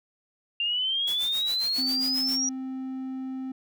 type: exponential sweep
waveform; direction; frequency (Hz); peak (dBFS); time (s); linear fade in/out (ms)
sine; up; 2774 to 5790; -24; 0.6-2.49; 2
type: noise with tremolo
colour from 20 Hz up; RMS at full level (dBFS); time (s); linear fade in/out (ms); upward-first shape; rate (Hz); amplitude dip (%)
white; -38; 1.07-2.38; 5; sine; 7.4; 85
type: tone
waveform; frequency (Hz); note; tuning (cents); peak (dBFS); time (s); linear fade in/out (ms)
triangle; 261.9; C4; +2; -29; 1.78-3.52; 5
effects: none